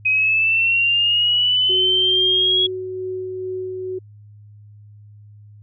sine linear sweep, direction up, 2518 to 3339 Hz, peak -14 dBFS, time 0.05-2.67 s, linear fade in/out 10 ms
sine tone with tremolo, 371.6 Hz, F#4, 7 cents sharp, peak -23 dBFS, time 1.69-3.99 s, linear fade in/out 10 ms, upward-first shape sine, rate 2.3 Hz, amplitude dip 25%
effects added 104 Hz sine -41 dBFS peak until 5.62 s

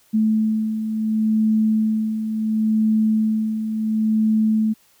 sine beating tone pair, 217.4 / 218.11 Hz, A3 / A3, -21 / -15 cents, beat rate 0.71 Hz, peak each -25 / -17 dBFS, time 0.13-4.74 s, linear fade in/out 20 ms, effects white hiss -57 dBFS RMS until 5 s

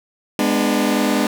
sawtooth chord, G# diminished, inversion none, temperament just, 207.7 / 249.2 / 299 Hz, G#3 / B3 / D4, 0 / +16 / +31 cents, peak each -16 dBFS, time 0.39-1.27 s, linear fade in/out 2 ms, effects none

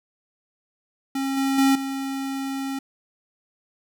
square tone with level steps, 270.9 Hz, C#4, 40 cents flat, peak -24 / -21 / -16 / -27 dBFS, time 1.15-2.79 s, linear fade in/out 5 ms, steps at 1.37 / 1.58 / 1.75 s, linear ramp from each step 5 ms, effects none

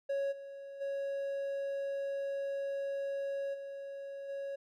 triangle tone with level steps, 554 Hz, C#5, 1 cent flat, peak -29 / -42 / -32 / -39 / -35 dBFS, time 0.09-4.56 s, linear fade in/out 10 ms, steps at 0.31 / 0.8 / 3.53 / 4.28 s, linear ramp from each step 20 ms, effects none

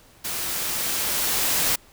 white noise with level ramp, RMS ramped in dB -29 to -21 dBFS, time 0.24-1.76 s, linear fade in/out 10 ms, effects pink hiss -53 dBFS RMS until 1.92 s

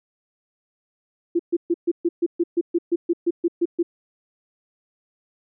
sine tone bursts, 342.7 Hz, F4, 33 cents flat, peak -16 dBFS, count 15, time 1.35-3.83 s, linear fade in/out 10 ms, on 44 ms, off 130 ms, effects none

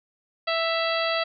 harmonic tone with a mistuned harmonic, 659.3 Hz, E5, in tune, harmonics 1 / 2 / 3 / 4 / 5 / 6 / 7, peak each -26 / -29 / -31 / -32 / -33 / -34 / -34 dBFS, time 0.47-1.24 s, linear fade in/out 10 ms, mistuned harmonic 4, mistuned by +20 cents, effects none

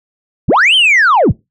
sine linear two-way sweep, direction up then down, 43 to 3191 to 43 Hz, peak -4 dBFS, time 0.48-1.32 s, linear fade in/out 10 ms, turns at 0.75 s, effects noise-tail reverb RT60 0.2 s tail -23 dB re dry + tanh soft clip ceiling -4 dBFS

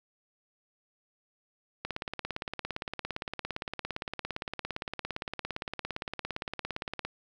click train, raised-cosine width 0.3 ms, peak -18 dBFS, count 92, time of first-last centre 1.85-7.05 s, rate 17.5 Hz, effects none

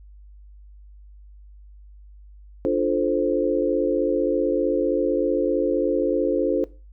sine chord, D minor seventh, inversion none, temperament equal, 293.7 / 349.2 / 440 / 523.3 Hz, D4 / F4 / A4 / C5, 0 / 0 / 0 / 0 cents, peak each -24 dBFS, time 2.65-6.64 s, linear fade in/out 0 ms, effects noise-tail reverb RT60 0.3 s tail -18 dB re dry + added 50 Hz sine -43 dBFS peak until 6.92 s

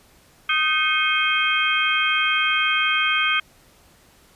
sine tone cluster, 1243 / 1544 / 2168 / 2513 / 3183 Hz, D#6 / G6 / C#7 / D#7 / G7, -2 / -27 / -39 / +17 / +26 cents, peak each -24 dBFS, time 0.49-3.4 s, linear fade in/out 5 ms, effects pink hiss -54 dBFS RMS until 4.35 s + resampled to 32000 Hz

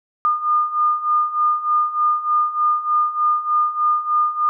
sine beating tone pair, 1213 / 1216.3 Hz, D#6 / D#6, -44 / -40 cents, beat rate 3.3 Hz, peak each -21 / -17 dBFS, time 0.25-4.49 s, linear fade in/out 0 ms, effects none

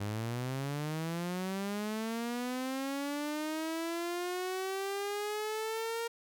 sawtooth linear sweep, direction up, 99.8 to 466.2 Hz, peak -30 dBFS, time 0-6.08 s, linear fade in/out 10 ms, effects none

